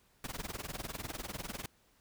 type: noise with tremolo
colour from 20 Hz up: pink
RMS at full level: -38 dBFS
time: 0.24-1.66 s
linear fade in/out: 2 ms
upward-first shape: triangle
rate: 20 Hz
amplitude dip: 100%
effects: pink hiss -69 dBFS RMS until 2 s